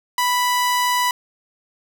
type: tone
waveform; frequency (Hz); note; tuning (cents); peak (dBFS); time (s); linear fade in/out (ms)
sawtooth; 987.8; B5; 0; -13; 0.18-1.11; 2
effects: none